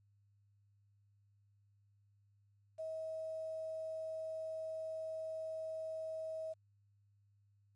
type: tone with quantisation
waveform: sine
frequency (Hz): 639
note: D#5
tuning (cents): +46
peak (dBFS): -40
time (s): 2.78-6.54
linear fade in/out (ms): 20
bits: 11
effects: added 101 Hz sine -69 dBFS peak until 7.75 s + resampled to 22050 Hz